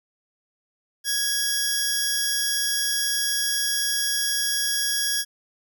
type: tone pair together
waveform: 15% pulse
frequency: 1661.2 / 5588 Hz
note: G#6 / F8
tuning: 0 / 0 cents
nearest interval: octave + major sixth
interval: 2100 cents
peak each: -19 dBFS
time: 1.04-5.25 s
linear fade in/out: 50 ms
effects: none